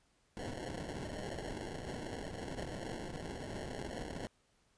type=noise with sample-and-hold; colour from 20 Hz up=white; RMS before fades=-43 dBFS; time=0.37-4.27 s; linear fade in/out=0 ms; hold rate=1225 Hz; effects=pink hiss -73 dBFS RMS until 4.77 s + resampled to 22050 Hz